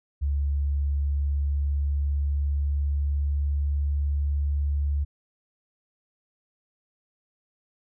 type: tone with pitch glide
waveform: sine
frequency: 71 to 71.82 Hz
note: C#2 to D2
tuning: +42 to -38 cents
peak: -22 dBFS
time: 0.21-5.05 s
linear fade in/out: 20 ms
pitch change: +20 cents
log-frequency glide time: 0.76-4.31 s
effects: none